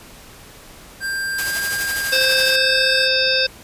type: tone with pitch glide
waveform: square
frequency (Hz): 1585 to 1604.3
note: G6 to G6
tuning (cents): +19 to +40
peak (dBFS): -22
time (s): 1-3.09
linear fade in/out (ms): 50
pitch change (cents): +21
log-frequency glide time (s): 1.32-1.64
type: noise with tremolo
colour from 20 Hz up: white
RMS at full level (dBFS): -24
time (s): 1.38-2.56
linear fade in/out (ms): 5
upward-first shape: triangle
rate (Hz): 12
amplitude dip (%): 55
type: harmonic tone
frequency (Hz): 523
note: C5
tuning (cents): -1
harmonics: 1 / 3 / 5 / 7 / 9 / 10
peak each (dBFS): -22 / -22 / -22 / -22 / -22 / -22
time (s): 2.12-3.47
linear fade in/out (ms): 10
effects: pink hiss -42 dBFS RMS until 3.63 s + resampled to 32000 Hz